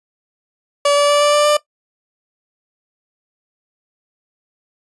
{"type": "tone with pitch steps", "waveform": "30% pulse", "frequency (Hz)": [574, 578, 582, 586.1, 590.1, 594.2], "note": ["D5", "D5", "D5", "D5", "D5", "D5"], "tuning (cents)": [-40, -28, -16, -4, 8, 20], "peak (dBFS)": -8, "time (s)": [0.85, 1.57], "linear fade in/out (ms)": 5, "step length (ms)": 120, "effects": ["noise-tail reverb RT60 0.1 s tail -18 dB re dry", "resampled to 24000 Hz"]}